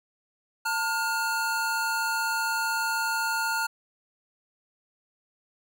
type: tone pair together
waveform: square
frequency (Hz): 896 / 1422.3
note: A5 / F6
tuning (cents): +31 / +31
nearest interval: minor sixth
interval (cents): 800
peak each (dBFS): -30 / -28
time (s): 0.65-3.67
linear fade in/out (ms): 10
effects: none